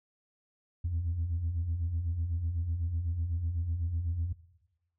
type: beating tone pair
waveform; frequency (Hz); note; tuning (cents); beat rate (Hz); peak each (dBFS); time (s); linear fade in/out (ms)
sine; 77.78 / 85.78; D#2 / F2; 0 / -31; 8; -36 / -28; 0.84-4.33; 10
effects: noise-tail reverb RT60 1.0 s tail -19 dB re dry + tanh soft clip ceiling -25 dBFS